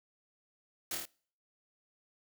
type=noise with echo; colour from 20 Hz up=white; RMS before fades=-37 dBFS; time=0.91-0.95 s; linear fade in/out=2 ms; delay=26 ms; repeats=4; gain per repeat=-2 dB; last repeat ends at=1.054 s; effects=noise-tail reverb RT60 0.5 s tail -25 dB re dry